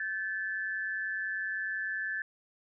sine tone pair together, 1547.1 / 1737 Hz, G6 / A6, -23 / -23 cents, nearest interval major second, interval 200 cents, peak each -37 / -33 dBFS, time 0-2.22 s, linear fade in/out 2 ms, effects none

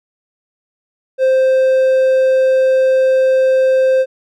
triangle tone, 523.3 Hz, C5, in tune, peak -7 dBFS, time 1.18-4.06 s, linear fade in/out 50 ms, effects none

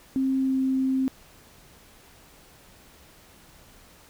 sine tone with pitch glide, 265.6 to 263.6 Hz, C4 to C4, +26 to +13 cents, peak -21 dBFS, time 0.16-1.08 s, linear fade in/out 0 ms, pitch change -13 cents, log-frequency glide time 0.37-0.62 s, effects pink hiss -53 dBFS RMS until 4.09 s

